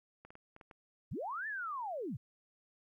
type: clicks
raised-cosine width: 0.5 ms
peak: -38 dBFS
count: 6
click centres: 0.25 / 0.305 / 0.354 / 0.564 / 0.612 / 0.712 s
type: linear two-way sweep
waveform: sine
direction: up then down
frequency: 64.6 to 1797 to 88.3 Hz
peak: -37 dBFS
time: 1.11-2.17 s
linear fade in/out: 10 ms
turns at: 1.47 s
effects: 13-bit